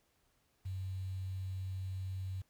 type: tone with quantisation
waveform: sine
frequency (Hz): 94.2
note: F#2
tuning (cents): +32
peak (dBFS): -37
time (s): 0.65-2.42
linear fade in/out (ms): 10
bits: 10
effects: pink hiss -75 dBFS RMS until 2.49 s